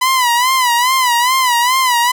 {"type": "tone with vibrato", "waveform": "sawtooth", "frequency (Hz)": 998, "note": "B5", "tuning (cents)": 18, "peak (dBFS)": -7, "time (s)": [0.01, 2.12], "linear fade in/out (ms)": 10, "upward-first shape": "sine", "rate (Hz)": 2.4, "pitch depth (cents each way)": 100, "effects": []}